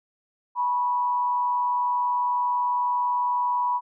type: tone with frequency modulation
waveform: sine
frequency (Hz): 980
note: B5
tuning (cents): -14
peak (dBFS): -21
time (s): 0.55-3.81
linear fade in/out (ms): 50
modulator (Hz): 118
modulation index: 0.36
effects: none